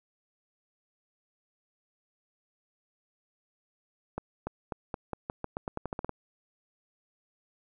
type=accelerating click train; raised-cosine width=1 ms; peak=-19 dBFS; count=15; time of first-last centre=4.18-6.093 s; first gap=290 ms; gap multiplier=0.87; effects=none